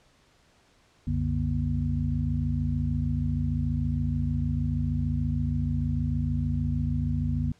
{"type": "tone cluster", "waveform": "sine", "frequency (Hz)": [63.8, 90.3, 144.6, 239.4], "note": ["C2", "F#2", "D3", "A#3"], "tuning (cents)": [-43, -42, -27, 46], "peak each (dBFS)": [-31, -29, -29, -31], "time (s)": [1.07, 7.52], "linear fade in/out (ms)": 5, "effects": ["pink hiss -62 dBFS RMS until 7.59 s", "low-pass 7000 Hz 12 dB/octave"]}